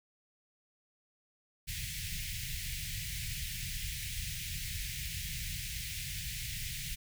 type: band-stop noise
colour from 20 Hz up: pink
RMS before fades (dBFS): -39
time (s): 1.67-6.96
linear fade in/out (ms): 20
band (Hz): 160 to 1900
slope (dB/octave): 48
effects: none